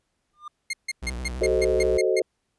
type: tone with exponential growth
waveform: triangle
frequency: 1200 Hz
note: D6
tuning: 37 cents sharp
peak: -30 dBFS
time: 0.33-0.48 s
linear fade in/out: 5 ms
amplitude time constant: 31 ms
type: tone bursts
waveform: sawtooth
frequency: 2128 Hz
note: C7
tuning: 29 cents sharp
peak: -22 dBFS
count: 9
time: 0.7-2.197 s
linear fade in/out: 5 ms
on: 33 ms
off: 150 ms
type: tone with vibrato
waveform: 45% pulse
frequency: 61.4 Hz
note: B1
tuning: 9 cents flat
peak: -30 dBFS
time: 1.02-1.98 s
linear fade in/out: 10 ms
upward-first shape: triangle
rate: 12 Hz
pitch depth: 140 cents each way
type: chord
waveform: sine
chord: F# diminished seventh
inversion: none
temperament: equal with one note detuned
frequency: 374.5 / 440 / 523.3 / 622.3 Hz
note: F#4 / A4 / C5 / Eb5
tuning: +21 / 0 / 0 / 0 cents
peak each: -23 / -24 / -26 / -28 dBFS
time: 1.41-2.22 s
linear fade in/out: 5 ms
effects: pink hiss -75 dBFS RMS until 2.58 s + resampled to 24000 Hz